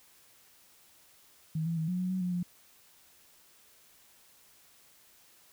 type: tone with pitch steps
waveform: sine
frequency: 158.6 / 166.7 / 159.9 / 180.8 / 182.9 / 186.5 / 179.7 / 177 Hz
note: D#3 / E3 / D#3 / F#3 / F#3 / F#3 / F3 / F3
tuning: +33 / +20 / +48 / -40 / -20 / +14 / +50 / +23 cents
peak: -29 dBFS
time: 1.55-2.43 s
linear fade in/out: 5 ms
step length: 110 ms
effects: white hiss -61 dBFS RMS until 5.52 s